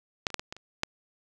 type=clicks; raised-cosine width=0.2 ms; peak=-8 / -27 / -10 / -18 / -20 / -29 / -9 dBFS; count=7; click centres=0.268 / 0.303 / 0.343 / 0.395 / 0.525 / 0.566 / 0.834 s; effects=none